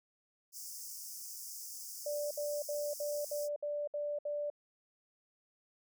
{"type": "high-pass noise", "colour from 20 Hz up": "pink", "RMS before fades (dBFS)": -46, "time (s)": [0.52, 3.49], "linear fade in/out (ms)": 50, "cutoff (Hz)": 5000, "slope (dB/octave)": 96}
{"type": "tone bursts", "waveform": "sine", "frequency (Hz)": 587, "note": "D5", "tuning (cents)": -1, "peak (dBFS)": -34, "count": 8, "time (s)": [2.06, 4.501], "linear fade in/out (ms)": 5, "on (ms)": 250, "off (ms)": 63}
{"effects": []}